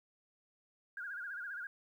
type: tone with vibrato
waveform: sine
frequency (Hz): 1522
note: F#6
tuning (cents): +48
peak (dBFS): -40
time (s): 0.97-1.67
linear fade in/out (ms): 2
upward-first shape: sine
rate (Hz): 15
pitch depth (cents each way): 140
effects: 12-bit